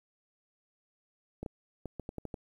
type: clicks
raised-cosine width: 2 ms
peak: -25 dBFS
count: 8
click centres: 1.43 / 1.462 / 1.857 / 1.997 / 2.091 / 2.183 / 2.253 / 2.342 s
effects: 10-bit